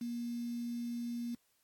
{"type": "tone with quantisation", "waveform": "sine", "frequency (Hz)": 237.5, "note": "A#3", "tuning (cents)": 33, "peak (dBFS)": -36, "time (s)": [0.01, 1.35], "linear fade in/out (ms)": 5, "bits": 9, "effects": ["white hiss -75 dBFS RMS until 1.63 s", "AAC 64 kbps"]}